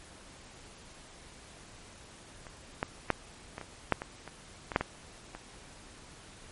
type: clicks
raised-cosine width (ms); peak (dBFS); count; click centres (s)
0.5; -30 / -14 / -9 / -24 / -26 / -8 / -21 / -27 / -20 / -8 / -15 / -26; 12; 2.468 / 2.829 / 3.103 / 3.581 / 3.613 / 3.923 / 4.019 / 4.277 / 4.718 / 4.761 / 4.81 / 5.35
effects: pink hiss -52 dBFS RMS until 6.51 s + MP3 48 kbps